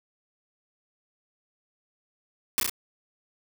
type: noise with echo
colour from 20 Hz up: white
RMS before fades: -23 dBFS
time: 2.58-2.6 s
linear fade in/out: 0 ms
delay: 32 ms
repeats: 3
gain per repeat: -2 dB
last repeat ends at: 2.696 s
effects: none